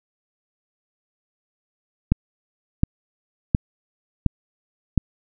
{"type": "click train", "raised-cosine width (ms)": 5, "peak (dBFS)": -3, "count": 5, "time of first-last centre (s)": [2.12, 4.977], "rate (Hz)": 1.4, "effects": []}